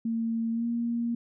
sine tone with pitch glide, 227.9 to 234.8 Hz, A#3 to A#3, -39 to +13 cents, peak -26 dBFS, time 0.05-1.15 s, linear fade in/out 5 ms, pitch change +52 cents, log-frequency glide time 0.52-0.66 s, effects none

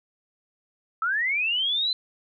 sine linear sweep, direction up, 1280 to 4089 Hz, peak -22 dBFS, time 1.02-1.93 s, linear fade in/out 2 ms, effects none

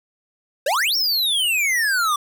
square exponential two-way sweep, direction up then down, 504 to 5588 to 1151 Hz, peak -18 dBFS, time 0.66-2.16 s, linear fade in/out 5 ms, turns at 0.96 s, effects none

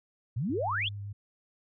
sine exponential sweep, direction up, 101.4 to 3587 Hz, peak -28 dBFS, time 0.36-0.89 s, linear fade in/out 10 ms
sine tone with vibrato, 101.3 Hz, G#2, 43 cents flat, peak -36 dBFS, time 0.49-1.13 s, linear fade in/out 10 ms, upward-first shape triangle, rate 7.1 Hz, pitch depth 17 cents each way
effects none

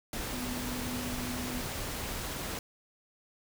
sine tone in noise, 247.9 Hz, B3, 7 cents sharp, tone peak -37 dBFS, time 0.33-1.61 s, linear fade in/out 2 ms, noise pink, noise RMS -37 dBFS, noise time 0.13-2.59 s, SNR -3 dB, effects none

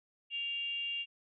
sine tone with frequency modulation, 2793 Hz, F7, 1 cent flat, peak -34 dBFS, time 0.3-1.06 s, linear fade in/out 50 ms, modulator 506 Hz, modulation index 0.32, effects none

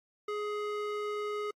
square tone with band-pass filter, 418.1 Hz, G#4, 12 cents sharp, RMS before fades -35 dBFS, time 0.28-1.51 s, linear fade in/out 5 ms, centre 1000 Hz, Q 0.74, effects AAC 48 kbps

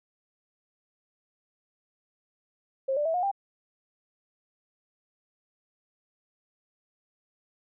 sine tone with pitch steps, 535 / 590.2 / 651.1 / 718.3 / 792.4 Hz, C5 / D5 / E5 / F5 / G5, +38 / +8 / -22 / +48 / +18 cents, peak -24 dBFS, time 2.88-3.315 s, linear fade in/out 10 ms, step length 87 ms, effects none

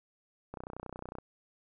click train, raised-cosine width 1 ms, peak -27 dBFS, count 21, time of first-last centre 0.54-1.185 s, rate 31 Hz, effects none

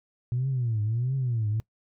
sine tone with vibrato, 119.1 Hz, A#2, 38 cents sharp, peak -23 dBFS, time 0.32-1.6 s, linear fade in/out 0 ms, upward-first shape triangle, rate 1.5 Hz, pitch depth 240 cents each way, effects noise-tail reverb RT60 0.1 s tail -23 dB re dry + tanh soft clip ceiling -20 dBFS

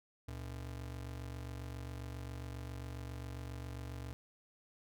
square ring-modulated tone, 92.8 Hz, F#2, 6 cents sharp, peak -40 dBFS, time 0.28-4.13 s, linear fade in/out 0 ms, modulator 23.7 Hz, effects none

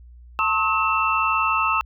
sine tone cluster, 894 / 1076 / 1285 / 2680 Hz, A5 / C6 / E6 / E7, +27 / +48 / -45 / +28 cents, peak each -27 / -24 / -21 / -24 dBFS, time 0.39-1.81 s, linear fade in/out 0 ms, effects added 60 Hz sine -42 dBFS peak until 1.85 s

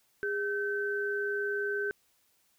sine tone pair together, 408.3 / 1537 Hz, G#4 / G6, -29 / -35 cents, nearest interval octave + major seventh, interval 2294 cents, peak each -32 / -32 dBFS, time 0.23-1.91 s, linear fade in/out 0 ms, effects white hiss -70 dBFS RMS until 2.58 s

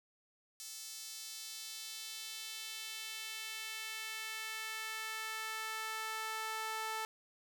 sawtooth tone with high-pass filter sweep, 440 Hz, A4, in tune, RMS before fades -43 dBFS, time 0.6-7.05 s, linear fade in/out 0 ms, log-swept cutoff 5600 to 960 Hz, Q 1.3, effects none

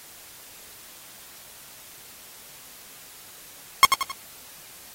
sawtooth tone with echo, 1080 Hz, C#6, 45 cents flat, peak -4 dBFS, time 3.83-3.85 s, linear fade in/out 0 ms, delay 89 ms, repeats 3, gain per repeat -7 dB, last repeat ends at 4.117 s, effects white hiss -46 dBFS RMS until 4.94 s + AAC 48 kbps

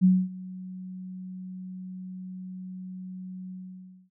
sine tone with ADSR envelope, 185 Hz, F#3, in tune, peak -14 dBFS, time 0.01-4.1 s, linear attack 34 ms, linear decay 240 ms, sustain -22 dB, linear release 590 ms, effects none

